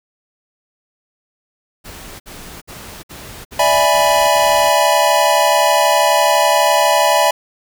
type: noise bursts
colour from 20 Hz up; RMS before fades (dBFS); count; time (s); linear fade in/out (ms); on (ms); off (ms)
pink; -34; 7; 1.84-4.702; 20; 360; 57
type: chord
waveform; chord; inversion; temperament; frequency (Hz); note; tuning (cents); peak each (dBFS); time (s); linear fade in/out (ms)
square; E dominant seventh; third; equal; 587.3 / 659.3 / 830.6 / 987.8; D5 / E5 / G#5 / B5; 0 / 0 / 0 / 0; -17; 3.59-7.31; 5
effects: none